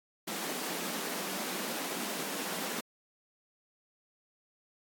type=high-pass noise; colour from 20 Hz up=pink; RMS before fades=-37 dBFS; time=0.27-2.81 s; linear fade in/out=10 ms; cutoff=170 Hz; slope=96 dB/octave; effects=AAC 64 kbps